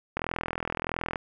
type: click train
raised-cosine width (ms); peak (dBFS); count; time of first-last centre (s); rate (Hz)
0.5; -14; 42; 0.17-1.158; 41.5
effects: none